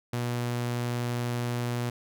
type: tone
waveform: sawtooth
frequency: 120.8 Hz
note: B2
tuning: 38 cents flat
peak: -24 dBFS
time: 0.13-1.9 s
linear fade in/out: 5 ms
effects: none